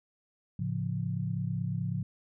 sine chord, A augmented, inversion none, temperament equal with one note detuned, 109.3 / 138.59 / 174.61 Hz, A2 / C#3 / E#3, -11 / 0 / 0 cents, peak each -34 dBFS, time 0.59-2.03 s, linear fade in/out 5 ms, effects none

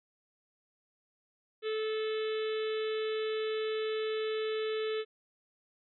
harmonic tone, 435.7 Hz, A4, 17 cents flat, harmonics 1 / 3 / 4 / 5 / 6 / 7 / 8 / 9, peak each -31 / -45 / -47 / -48 / -49 / -48 / -47 / -50 dBFS, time 1.62-5.05 s, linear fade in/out 50 ms, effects none

